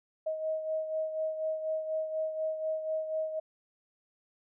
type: beating tone pair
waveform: sine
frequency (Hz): 630 / 634.1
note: D#5 / D#5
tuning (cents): +21 / +33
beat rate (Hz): 4.1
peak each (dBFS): -31 / -39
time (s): 0.26-3.4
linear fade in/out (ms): 10
effects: none